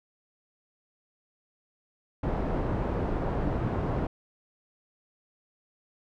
pink low-pass noise, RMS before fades -29 dBFS, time 2.23-4.07 s, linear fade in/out 5 ms, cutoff 830 Hz, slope 12 dB/octave, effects none

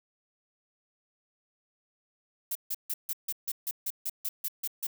violet noise bursts, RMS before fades -32 dBFS, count 13, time 2.51-4.869 s, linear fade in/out 5 ms, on 43 ms, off 150 ms, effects none

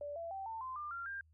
sine tone with pitch steps, 581 / 671.3 / 775.5 / 896 / 1035.2 / 1196 / 1381.9 / 1596.5 Hz, D5 / E5 / G5 / A5 / C6 / D6 / F6 / G6, -19 / +31 / -19 / +31 / -19 / +31 / -19 / +31 cents, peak -40 dBFS, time 0.01-1.21 s, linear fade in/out 2 ms, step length 150 ms, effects added 79 Hz sine -64 dBFS peak until 1.33 s

